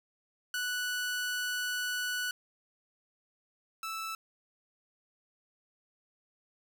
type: tone pair in turn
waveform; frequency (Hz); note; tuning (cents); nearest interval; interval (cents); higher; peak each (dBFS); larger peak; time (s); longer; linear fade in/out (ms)
sawtooth; 1480 / 1317; F#6 / E6; 0 / -2; major second; 202; first; -28 / -32; first; 0.54-2.31 / 3.83-4.15; first; 2
effects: none